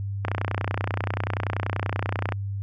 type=click train; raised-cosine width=0.5 ms; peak=-11 dBFS; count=64; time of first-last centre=0.25-2.322 s; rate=30.4 Hz; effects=added 99 Hz sine -27 dBFS peak until 2.62 s